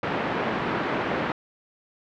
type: band-pass noise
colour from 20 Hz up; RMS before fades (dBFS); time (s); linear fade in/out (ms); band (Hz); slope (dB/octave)
pink; -27; 0.03-1.32; 2; 200 to 2000; 12
effects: low-pass 4000 Hz 12 dB/octave